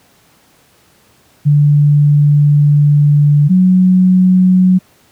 sine tone pair in turn, 146.3 / 184.33 Hz, D3 / F#3, -6 / -6 cents, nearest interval major third, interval 400 cents, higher second, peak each -5 dBFS, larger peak neither, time 1.45-3.49 / 3.49-4.79 s, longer first, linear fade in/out 20 ms, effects pink hiss -50 dBFS RMS until 5.11 s + high-pass 80 Hz 12 dB/octave

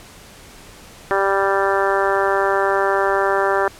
harmonic tone, 196 Hz, G3, in tune, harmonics 2 / 3 / 4 / 5 / 6 / 7 / 8 / 9, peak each -20 / -22 / -23 / -24 / -25 / -25 / -26 / -27 dBFS, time 1.11-3.68 s, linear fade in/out 0 ms, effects pink hiss -42 dBFS RMS until 3.79 s + low-pass 12000 Hz 12 dB/octave

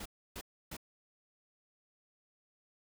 pink noise bursts, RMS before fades -44 dBFS, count 3, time 0-0.768 s, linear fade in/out 5 ms, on 56 ms, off 300 ms, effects none

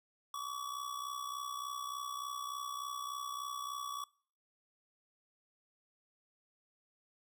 square tone with amplitude modulation, 1137 Hz, C#6, 44 cents sharp, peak -37 dBFS, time 0.34-4.04 s, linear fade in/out 2 ms, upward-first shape sine, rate 63.4 Hz, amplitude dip 65%, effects noise-tail reverb RT60 0.5 s tail -23 dB re dry

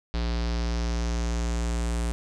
square tone with low-pass filter sweep, 58.27 Hz, A#1, in tune, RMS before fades -27 dBFS, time 0.14-2.12 s, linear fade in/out 0 ms, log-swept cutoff 4400 to 8800 Hz, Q 2.7, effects none

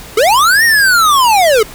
square linear two-way sweep, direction up then down, 400 to 1888 to 407.5 Hz, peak -7 dBFS, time 0.17-1.63 s, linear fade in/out 5 ms, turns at 0.64 s, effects pink hiss -32 dBFS RMS until 1.74 s

